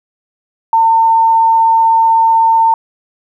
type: tone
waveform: sine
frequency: 904 Hz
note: A5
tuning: 47 cents sharp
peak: -6 dBFS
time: 0.73-2.74 s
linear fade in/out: 2 ms
effects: 8-bit